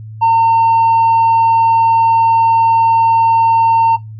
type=tone with tanh clipping; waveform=triangle; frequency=910 Hz; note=A#5; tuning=42 cents flat; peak=-7 dBFS; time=0.21-3.97 s; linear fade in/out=20 ms; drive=6 dB; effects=noise-tail reverb RT60 0.2 s tail -21 dB re dry + added 109 Hz sine -27 dBFS peak until 4.19 s